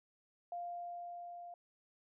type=tone with level ramp; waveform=sine; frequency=698.5 Hz; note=F5; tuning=in tune; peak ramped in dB=-39 to -47 dBFS; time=0.52-1.54 s; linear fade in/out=2 ms; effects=none